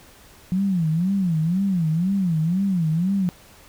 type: tone with vibrato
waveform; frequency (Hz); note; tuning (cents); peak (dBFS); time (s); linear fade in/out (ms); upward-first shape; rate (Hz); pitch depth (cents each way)
sine; 176.2; F3; +16; -18; 0.52-3.29; 0; sine; 2; 210
effects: pink hiss -49 dBFS RMS until 3.68 s